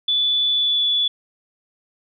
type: tone with pitch glide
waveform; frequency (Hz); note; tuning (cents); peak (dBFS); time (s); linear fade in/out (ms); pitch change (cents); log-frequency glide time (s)
sine; 3468 to 3438; A7 to A7; -26 to -41; -16; 0.08-1.08; 5; -15; 0.51-0.89
effects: none